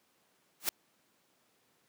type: noise with exponential growth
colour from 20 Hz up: white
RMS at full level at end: -26 dBFS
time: 0.6-0.69 s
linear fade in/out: 1 ms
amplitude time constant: 19 ms
effects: pink hiss -71 dBFS RMS until 1.88 s + high-pass 200 Hz 12 dB/octave